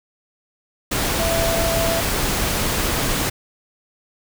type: tone in noise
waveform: sine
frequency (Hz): 665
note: E5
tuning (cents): +15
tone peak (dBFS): -21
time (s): 1.19-2.01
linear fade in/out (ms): 10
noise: pink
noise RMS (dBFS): -21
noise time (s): 0.91-3.3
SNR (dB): -3
effects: none